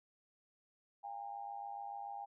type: tone with amplitude modulation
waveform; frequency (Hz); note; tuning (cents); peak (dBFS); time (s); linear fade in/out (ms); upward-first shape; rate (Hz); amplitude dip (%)
sine; 806; G5; +48; -39; 1.03-2.26; 20; sine; 107; 75
effects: none